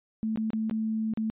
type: tone with dropouts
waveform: sine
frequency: 220 Hz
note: A3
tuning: in tune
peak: -26 dBFS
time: 0.23-1.3 s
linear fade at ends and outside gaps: 0 ms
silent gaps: 0.359-0.374 / 0.504-0.533 / 0.697-0.711 / 1.137-1.174 s
effects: resampled to 8000 Hz